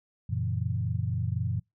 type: chord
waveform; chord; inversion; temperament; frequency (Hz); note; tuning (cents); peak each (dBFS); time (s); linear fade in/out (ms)
sine; F# dominant seventh; none; equal with one note detuned; 92.5 / 116.54 / 137.79 / 164.81; F#2 / A#2 / C#3 / E3; 0 / 0 / -10 / 0; -31 / -30 / -36 / -36; 0.29-1.6; 10
effects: noise-tail reverb RT60 0.2 s tail -26 dB re dry